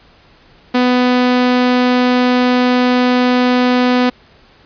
sawtooth tone, 249.1 Hz, B3, 15 cents sharp, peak -6 dBFS, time 0.74-4.1 s, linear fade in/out 10 ms, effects pink hiss -47 dBFS RMS until 4.65 s + resampled to 11025 Hz

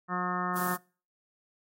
harmonic tone, 180 Hz, F#3, 47 cents flat, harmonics 1 / 2 / 3 / 4 / 5 / 6 / 7 / 8 / 9 / 10, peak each -34 / -40 / -46 / -38 / -42 / -35 / -34 / -43 / -46 / -41 dBFS, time 0.08-0.78 s, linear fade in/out 50 ms
violet noise, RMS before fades -36 dBFS, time 0.55-0.77 s, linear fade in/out 20 ms
effects noise-tail reverb RT60 0.4 s tail -24 dB re dry + AAC 48 kbps

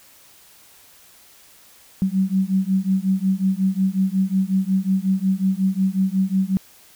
sine beating tone pair, 187.9 / 193.4 Hz, F#3 / G3, +27 / -23 cents, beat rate 5.5 Hz, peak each -20 dBFS, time 2.02-6.57 s, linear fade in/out 0 ms, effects white hiss -50 dBFS RMS until 6.95 s

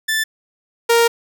sawtooth tone pair in turn, 1760 / 466.2 Hz, A6 / A#4, 0 / 0 cents, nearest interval octave + major seventh, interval 2300 cents, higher first, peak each -13 / -7 dBFS, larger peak second, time 0.08-0.24 / 0.89-1.08 s, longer second, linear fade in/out 10 ms, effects none

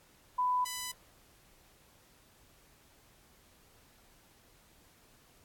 sine / 5% pulse tone pair in turn, 997 / 997 Hz, B5 / B5, +16 / +16 cents, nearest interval unison, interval 0 cents, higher neither, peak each -27 / -25 dBFS, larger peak second, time 0.38-0.65 / 0.65-0.92 s, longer neither, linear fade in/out 10 ms, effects pink hiss -63 dBFS RMS until 5.44 s + AAC 64 kbps

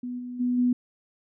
sine tone with level steps, 246.9 Hz, B3, in tune, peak -30 / -33 / -22 / -19 dBFS, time 0.03-0.73 s, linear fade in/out 5 ms, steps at 0.18 / 0.39 / 0.57 s, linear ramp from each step 20 ms, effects none

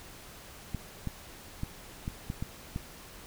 clicks, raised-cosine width 5 ms, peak -21 dBFS, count 7, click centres 0.747 / 1.073 / 1.634 / 2.079 / 2.301 / 2.425 / 2.761 s, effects pink hiss -49 dBFS RMS until 3.26 s

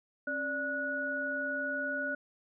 sine tone cluster, 270.6 / 585 / 1464 Hz, C#4 / D5 / F#6, -42 / -7 / -19 cents, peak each -40 / -38 / -33 dBFS, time 0.27-2.15 s, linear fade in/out 5 ms, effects none

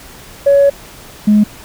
sine tone pair in turn, 561 / 210.1 Hz, C#5 / G#3, +21 / +20 cents, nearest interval octave + perfect fourth, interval 1701 cents, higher first, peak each -4 dBFS, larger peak neither, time 0.46-0.7 / 1.27-1.44 s, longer first, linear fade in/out 10 ms, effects tanh soft clip ceiling -2 dBFS + pink hiss -36 dBFS RMS until 1.64 s

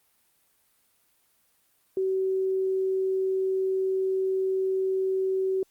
sine tone, 380 Hz, F#4, 46 cents sharp, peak -23 dBFS, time 1.97-5.63 s, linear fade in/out 2 ms, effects white hiss -67 dBFS RMS until 5.7 s + Opus 32 kbps

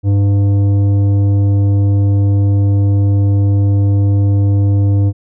sine tone with tanh clipping, 100.1 Hz, G2, 37 cents sharp, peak -10 dBFS, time 0.03-5.13 s, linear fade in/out 50 ms, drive 10 dB, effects none

